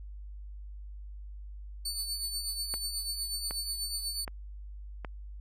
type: tone with tremolo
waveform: 25% pulse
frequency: 4498 Hz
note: C#8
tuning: 24 cents sharp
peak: -26 dBFS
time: 1.85-4.25 s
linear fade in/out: 5 ms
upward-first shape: triangle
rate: 8.2 Hz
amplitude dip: 60%
type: click train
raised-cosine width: 0.5 ms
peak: -23 dBFS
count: 4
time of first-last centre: 2.74-5.048 s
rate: 1.3 Hz
effects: added 50 Hz sine -41 dBFS peak until 5.4 s